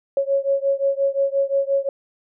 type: beating tone pair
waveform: sine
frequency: 549 / 554.7 Hz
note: C#5 / C#5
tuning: -17 / +1 cents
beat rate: 5.7 Hz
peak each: -20 / -21 dBFS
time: 0.17-1.89 s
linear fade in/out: 2 ms
effects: none